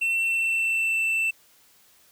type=tone with pitch glide; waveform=triangle; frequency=2698 to 2667 Hz; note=E7 to E7; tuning=+40 to +20 cents; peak=-20 dBFS; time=0.01-1.31 s; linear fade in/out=10 ms; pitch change=-20 cents; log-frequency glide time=0.23-1.03 s; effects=white hiss -58 dBFS RMS until 2.11 s